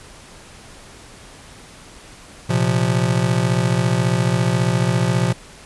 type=chord; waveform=square; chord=Bb suspended second; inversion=none; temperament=just; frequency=116.54 / 131.11 / 174.81 Hz; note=Bb2 / C3 / F3; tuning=0 / +4 / +2 cents; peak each=-21 / -21 / -21 dBFS; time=2.49-5.33 s; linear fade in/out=10 ms; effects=pink hiss -42 dBFS RMS until 5.65 s + resampled to 24000 Hz